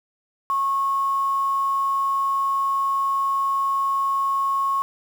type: tone with quantisation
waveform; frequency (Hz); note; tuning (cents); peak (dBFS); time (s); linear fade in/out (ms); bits
sine; 1095; C#6; -22; -19; 0.5-4.82; 0; 7
effects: none